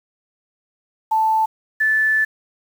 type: tone pair in turn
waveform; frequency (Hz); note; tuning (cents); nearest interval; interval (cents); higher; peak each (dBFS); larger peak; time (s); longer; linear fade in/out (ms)
sine; 880 / 1748.3; A5 / A6; 0 / -12; octave; 1188; second; -14; neither; 1.11-1.46 / 1.8-2.25; second; 10
effects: 7-bit